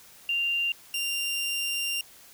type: tone pair in turn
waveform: sine / sawtooth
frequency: 2784 / 2784 Hz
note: F7 / F7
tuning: -6 / -6 cents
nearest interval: unison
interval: 0 cents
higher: neither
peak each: -24 dBFS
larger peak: neither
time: 0.29-0.72 / 0.94-2.01 s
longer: second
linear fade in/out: 2 ms
effects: white hiss -52 dBFS RMS until 2.33 s